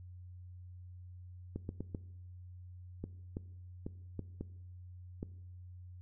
clicks, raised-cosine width 3 ms, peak -26 dBFS, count 10, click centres 1.56 / 1.691 / 1.806 / 1.948 / 3.04 / 3.369 / 3.865 / 4.193 / 4.41 / 5.229 s, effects noise-tail reverb RT60 0.9 s tail -19 dB re dry + added 90 Hz sine -48 dBFS peak until 6.01 s

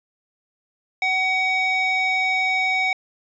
square tone with band-pass filter, 752 Hz, F#5, 28 cents sharp, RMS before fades -21 dBFS, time 1.02-2.93 s, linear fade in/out 2 ms, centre 2200 Hz, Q 2.1, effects resampled to 16000 Hz

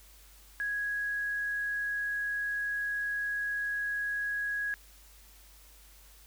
sine tone with quantisation, 1661.2 Hz, G#6, in tune, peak -30 dBFS, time 0.6-4.74 s, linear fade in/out 0 ms, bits 10, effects added 50 Hz sine -56 dBFS peak until 6.26 s + white hiss -58 dBFS RMS until 6.26 s

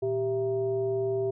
sine tone with frequency modulation, 390.8 Hz, G4, 5 cents flat, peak -25 dBFS, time 0.02-1.31 s, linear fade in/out 10 ms, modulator 274 Hz, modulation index 0.59, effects none

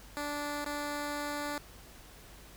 10% pulse tone with dropouts, 292 Hz, D4, 10 cents flat, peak -26 dBFS, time 0.17-1.58 s, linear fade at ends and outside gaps 0 ms, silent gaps 0.645-0.663 s, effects added 50 Hz sine -56 dBFS peak until 2.56 s + pink hiss -54 dBFS RMS until 2.56 s

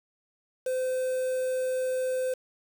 triangle tone with quantisation, 514 Hz, C5, 31 cents flat, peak -24 dBFS, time 0.66-2.34 s, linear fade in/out 5 ms, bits 7, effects none

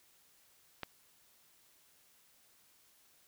click, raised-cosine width 0.3 ms, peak -22 dBFS, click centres 0.833 s, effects white hiss -67 dBFS RMS until 3.27 s

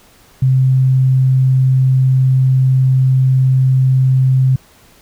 sine tone, 130.81 Hz, C3, in tune, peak -8 dBFS, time 0.42-4.56 s, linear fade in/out 5 ms, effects pink hiss -47 dBFS RMS until 5.01 s

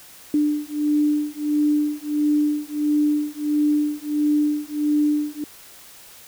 sine beating tone pair, 296.7 / 298.2 Hz, D4 / D4, +18 / +27 cents, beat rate 1.5 Hz, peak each -21 dBFS, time 0.34-5.44 s, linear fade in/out 2 ms, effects white hiss -45 dBFS RMS until 6.27 s

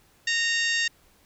harmonic tone with a mistuned harmonic, 925 Hz, A#5, 14 cents flat, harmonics 2 / 3 / 4 / 5 / 6 / 7 / 8, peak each -25 / -29 / -31 / -33 / -35 / -36 / -37 dBFS, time 0.27-0.88 s, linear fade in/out 5 ms, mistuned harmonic 6, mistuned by -17 cents, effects pink hiss -60 dBFS RMS until 1.25 s

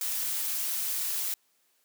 blue noise, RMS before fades -31 dBFS, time 0.01-1.34 s, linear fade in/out 2 ms, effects white hiss -70 dBFS RMS until 1.84 s + high-pass 200 Hz 12 dB/octave

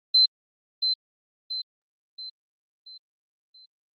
sine tone with echo, 4079 Hz, C8, 45 cents flat, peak -14 dBFS, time 0.14-0.26 s, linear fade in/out 10 ms, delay 680 ms, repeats 5, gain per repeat -7 dB, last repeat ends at 3.66 s, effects Opus 32 kbps

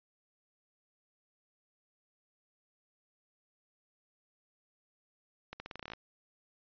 accelerating click train, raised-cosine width 0.3 ms, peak -26 dBFS, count 12, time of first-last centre 5.53-5.935 s, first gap 70 ms, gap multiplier 0.86, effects resampled to 11025 Hz

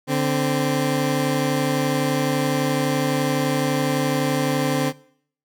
20% pulse tone pair together, 145.92 / 260 Hz, D3 / C4, -11 / -11 cents, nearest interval minor seventh, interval 1000 cents, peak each -17 dBFS, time 0.07-4.93 s, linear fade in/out 50 ms, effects noise-tail reverb RT60 0.6 s tail -21 dB re dry

